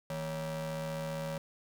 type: ring-modulated tone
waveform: 45% pulse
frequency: 197.8 Hz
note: G3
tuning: 16 cents sharp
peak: -32 dBFS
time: 0.1-1.38 s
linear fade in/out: 2 ms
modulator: 358 Hz
effects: none